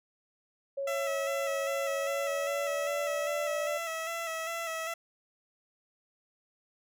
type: tone with pitch glide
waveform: sine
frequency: 552 to 591.6 Hz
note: C#5 to D5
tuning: -7 to +13 cents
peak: -31 dBFS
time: 0.77-3.78 s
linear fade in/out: 10 ms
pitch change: +120 cents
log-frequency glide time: 1.89-3.52 s
type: tone with vibrato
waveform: 15% pulse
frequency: 659.3 Hz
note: E5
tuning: in tune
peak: -27 dBFS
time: 0.87-4.94 s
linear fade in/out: 5 ms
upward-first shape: square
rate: 2.5 Hz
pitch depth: 29 cents each way
effects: none